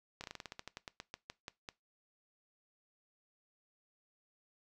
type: slowing click train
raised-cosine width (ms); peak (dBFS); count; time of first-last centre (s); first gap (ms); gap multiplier
0.2; -26; 17; 0.21-1.688; 29; 1.14
effects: noise-tail reverb RT60 0.2 s tail -20 dB re dry